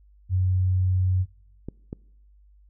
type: tone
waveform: sine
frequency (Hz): 92.5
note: F#2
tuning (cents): 0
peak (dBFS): -19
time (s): 0.29-1.26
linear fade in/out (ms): 50
type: clicks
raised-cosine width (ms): 3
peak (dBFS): -20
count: 2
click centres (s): 1.686 / 1.929
effects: noise-tail reverb RT60 0.8 s tail -25 dB re dry + added 50 Hz sine -52 dBFS peak until 2.69 s